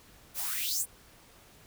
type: noise with high-pass filter sweep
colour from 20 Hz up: blue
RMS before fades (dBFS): -32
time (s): 0.34-0.86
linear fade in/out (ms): 50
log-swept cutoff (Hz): 500 to 10000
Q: 5.6
effects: pink hiss -57 dBFS RMS until 1.66 s